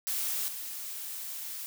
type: noise with level steps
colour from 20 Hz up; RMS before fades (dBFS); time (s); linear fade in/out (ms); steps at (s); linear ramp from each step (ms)
blue; -32 / -39; 0.07-1.66; 0; 0.48; 2
effects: none